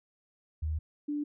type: tone pair in turn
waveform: sine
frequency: 77.78 / 293.7 Hz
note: D#2 / D4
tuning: 0 / 0 cents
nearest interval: octave + major seventh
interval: 2300 cents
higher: second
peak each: -29 / -30 dBFS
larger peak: first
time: 0.62-0.79 / 1.08-1.24 s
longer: first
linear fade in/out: 10 ms
effects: none